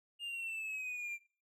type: exponential sweep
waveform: triangle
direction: down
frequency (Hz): 2834 to 2362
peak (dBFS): -37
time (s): 0.19-1.19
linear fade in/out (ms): 50
effects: noise-tail reverb RT60 0.4 s tail -20 dB re dry